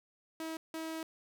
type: tone bursts at uneven times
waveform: sawtooth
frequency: 321.7 Hz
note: E4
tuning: 42 cents flat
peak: -34 dBFS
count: 2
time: 0.4-0.57 / 0.74-1.03 s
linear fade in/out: 2 ms
effects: none